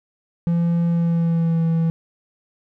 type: tone with pitch glide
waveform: triangle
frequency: 170 to 164.4 Hz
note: F3 to E3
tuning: -46 to -4 cents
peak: -14 dBFS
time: 0.47-1.9 s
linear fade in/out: 0 ms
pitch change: -58 cents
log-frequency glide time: 0.87-1.64 s
effects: none